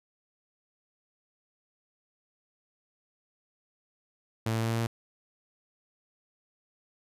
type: tone with pitch steps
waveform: sawtooth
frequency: 112.1 / 112.88 / 113.66 / 114.46 / 115.25 Hz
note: A2 / A2 / A#2 / A#2 / A#2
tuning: +33 / +45 / -43 / -31 / -19 cents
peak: -23 dBFS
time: 4.46-4.87 s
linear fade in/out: 5 ms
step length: 82 ms
effects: resampled to 32000 Hz